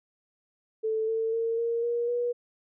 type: tone with pitch steps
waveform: sine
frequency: 440 / 448.2 / 456.6 / 465.1 / 473.8 / 482.6 Hz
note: A4 / A4 / A#4 / A#4 / A#4 / B4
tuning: 0 / +32 / -36 / -4 / +28 / -40 cents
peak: -25 dBFS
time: 0.83-2.33 s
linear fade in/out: 20 ms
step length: 250 ms
effects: none